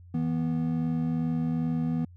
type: tone pair together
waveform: triangle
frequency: 161.9 / 244.4 Hz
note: E3 / B3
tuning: -31 / -18 cents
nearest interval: perfect fifth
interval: 713 cents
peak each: -26 dBFS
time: 0.14-2.05 s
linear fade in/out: 5 ms
effects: added 88 Hz sine -47 dBFS peak until 2.16 s

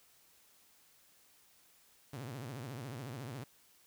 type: tone with vibrato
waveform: sawtooth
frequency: 127.3 Hz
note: C3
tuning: 47 cents flat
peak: -38 dBFS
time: 2.13-3.44 s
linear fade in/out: 5 ms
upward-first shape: triangle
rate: 14 Hz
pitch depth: 290 cents each way
effects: white hiss -66 dBFS RMS until 3.86 s

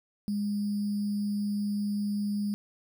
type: tone with sample-and-hold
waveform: sine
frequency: 205.2 Hz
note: G#3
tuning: 21 cents flat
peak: -27 dBFS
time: 0.28-2.54 s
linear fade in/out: 0 ms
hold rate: 4900 Hz
effects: none

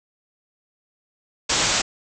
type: low-pass noise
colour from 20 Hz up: white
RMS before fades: -21 dBFS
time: 1.49-1.82 s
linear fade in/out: 10 ms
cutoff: 7800 Hz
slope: 96 dB/octave
effects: none

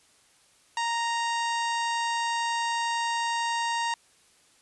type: harmonic tone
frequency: 931 Hz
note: A#5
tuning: 2 cents flat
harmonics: 1 / 2 / 3 / 4 / 5 / 6 / 7 / 8 / 9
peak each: -27 / -33 / -37 / -39 / -41 / -43 / -44 / -45 / -46 dBFS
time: 0.77-3.94 s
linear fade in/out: 2 ms
effects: white hiss -61 dBFS RMS until 4.61 s + resampled to 24000 Hz

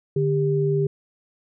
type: tone pair together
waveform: sine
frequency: 147.6 / 397.5 Hz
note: D3 / G4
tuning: +9 / +24 cents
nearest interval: octave + perfect fourth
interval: 1715 cents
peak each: -21 / -21 dBFS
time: 0.16-0.87 s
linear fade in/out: 5 ms
effects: none

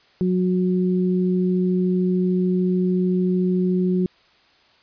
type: tone pair together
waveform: sine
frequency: 182.7 / 365.4 Hz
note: F#3 / F#4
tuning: -22 / -22 cents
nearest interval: octave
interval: 1200 cents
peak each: -18 / -23 dBFS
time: 0.21-4.06 s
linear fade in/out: 0 ms
effects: white hiss -56 dBFS RMS until 4.82 s + resampled to 11025 Hz

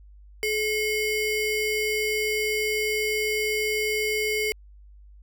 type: ring-modulated tone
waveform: square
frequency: 1292 Hz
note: E6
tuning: 35 cents flat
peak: -21 dBFS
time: 0.43-4.52 s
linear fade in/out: 0 ms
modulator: 865 Hz
effects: added 50 Hz sine -46 dBFS peak until 5.22 s

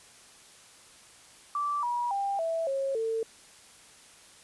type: tone with pitch steps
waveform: sine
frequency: 1165 / 962.8 / 795.7 / 657.6 / 543.5 / 449.2 Hz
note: D6 / B5 / G5 / E5 / C#5 / A4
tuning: -14 / -44 / +26 / -4 / -34 / +36 cents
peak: -27 dBFS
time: 1.55-3.23 s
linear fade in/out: 2 ms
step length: 280 ms
effects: white hiss -54 dBFS RMS until 4.43 s + resampled to 24000 Hz

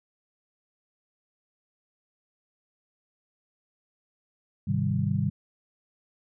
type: chord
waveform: sine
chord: Ab major seventh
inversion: none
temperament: equal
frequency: 103.83 / 130.81 / 155.56 / 196 Hz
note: Ab2 / C3 / Eb3 / G3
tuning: 0 / 0 / 0 / 0 cents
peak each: -29 dBFS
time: 4.67-5.3 s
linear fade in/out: 10 ms
effects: none

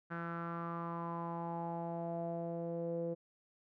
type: tone with low-pass filter sweep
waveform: sawtooth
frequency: 168.9 Hz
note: E3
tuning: 42 cents sharp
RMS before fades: -40 dBFS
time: 0.1-3.15 s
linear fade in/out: 20 ms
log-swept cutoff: 1500 to 480 Hz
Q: 5.7
effects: none

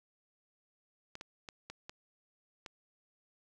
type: clicks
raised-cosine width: 0.2 ms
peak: -27 dBFS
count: 6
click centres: 1.154 / 1.211 / 1.488 / 1.7 / 1.895 / 2.662 s
effects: none

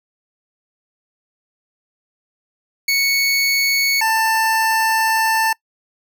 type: tone pair in turn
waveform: 25% pulse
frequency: 2217 / 889 Hz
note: C#7 / A5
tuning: 0 / +18 cents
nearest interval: octave + major third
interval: 1582 cents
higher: first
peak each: -11 dBFS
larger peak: neither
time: 2.88-4.01 / 4.01-5.53 s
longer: second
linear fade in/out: 5 ms
effects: noise-tail reverb RT60 0.1 s tail -24 dB re dry

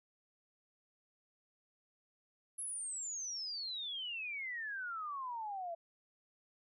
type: exponential sweep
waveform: sine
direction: down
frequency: 11000 to 659.3 Hz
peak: -39 dBFS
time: 2.58-5.75 s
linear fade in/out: 10 ms
effects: none

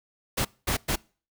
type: noise bursts at uneven times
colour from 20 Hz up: pink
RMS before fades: -26 dBFS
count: 3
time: 0.37-0.45 / 0.67-0.77 / 0.88-0.96 s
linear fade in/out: 10 ms
effects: noise-tail reverb RT60 0.4 s tail -25 dB re dry

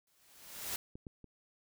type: noise with exponential growth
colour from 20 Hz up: white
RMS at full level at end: -36 dBFS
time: 0.07-0.76 s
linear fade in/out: 2 ms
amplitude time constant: 150 ms
type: clicks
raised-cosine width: 3 ms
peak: -34 / -32 / -39 dBFS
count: 3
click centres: 0.955 / 1.068 / 1.243 s
effects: none

